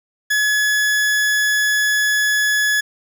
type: tone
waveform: 40% pulse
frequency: 1700 Hz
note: G#6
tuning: 40 cents sharp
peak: -14 dBFS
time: 0.3-2.81 s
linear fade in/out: 10 ms
effects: none